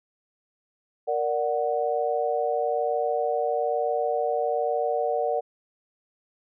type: chord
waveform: sine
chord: Bb augmented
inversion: none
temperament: equal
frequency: 466.2 / 587.3 / 740 Hz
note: Bb4 / D5 / F#5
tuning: 0 / 0 / 0 cents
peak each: -27 dBFS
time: 1.07-5.41 s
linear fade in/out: 20 ms
effects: none